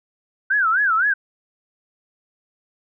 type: tone with vibrato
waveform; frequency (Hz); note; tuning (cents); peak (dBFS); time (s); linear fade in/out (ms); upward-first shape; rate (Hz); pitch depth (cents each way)
sine; 1480; F#6; 0; -15; 0.5-1.14; 10; sine; 3.9; 240
effects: none